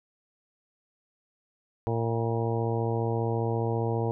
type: harmonic tone with a mistuned harmonic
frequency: 114.8 Hz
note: A#2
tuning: 26 cents flat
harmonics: 1 / 2 / 3 / 4 / 5 / 6 / 7 / 8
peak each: -28 / -36 / -34 / -31 / -39 / -39 / -37 / -39 dBFS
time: 1.87-4.11 s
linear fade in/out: 0 ms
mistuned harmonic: 8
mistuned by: +59 cents
effects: none